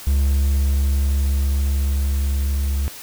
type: tone with level ramp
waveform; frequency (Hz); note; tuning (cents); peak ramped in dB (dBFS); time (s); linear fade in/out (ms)
triangle; 69.3; C#2; 0; -12 to -16; 0.07-2.88; 0
effects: white hiss -37 dBFS RMS until 3.02 s